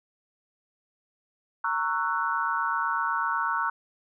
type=chord; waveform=sine; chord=F# dominant seventh; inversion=first; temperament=just; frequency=925 / 1110 / 1332 / 1480 Hz; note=A#5 / C#6 / E6 / F#6; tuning=-14 / +2 / +18 / 0 cents; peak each=-30 dBFS; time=1.64-3.7 s; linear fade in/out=5 ms; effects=none